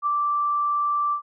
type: tone with ADSR envelope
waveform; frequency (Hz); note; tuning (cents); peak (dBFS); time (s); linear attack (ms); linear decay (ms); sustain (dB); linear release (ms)
sine; 1171; D6; -5; -18; 0.02-1.22; 47; 5; -2; 94
effects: none